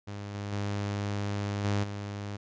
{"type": "tone with level steps", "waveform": "sawtooth", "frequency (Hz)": 101.7, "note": "G#2", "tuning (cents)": -36, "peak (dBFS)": [-33, -30, -26, -22, -31], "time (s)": [0.07, 2.37], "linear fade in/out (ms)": 10, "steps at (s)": [0.34, 0.52, 1.64, 1.83], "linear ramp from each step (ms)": 10, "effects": ["resampled to 16000 Hz"]}